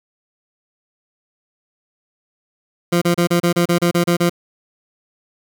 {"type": "tone bursts", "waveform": "20% pulse", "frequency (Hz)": 173.1, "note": "F3", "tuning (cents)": -15, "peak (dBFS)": -8, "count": 11, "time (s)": [2.92, 4.297], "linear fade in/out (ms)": 10, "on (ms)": 97, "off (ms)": 31, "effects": ["8-bit"]}